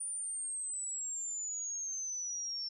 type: exponential sweep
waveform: sine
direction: down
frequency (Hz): 9397 to 5390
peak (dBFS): -36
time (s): 0-2.69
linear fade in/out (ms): 10
effects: none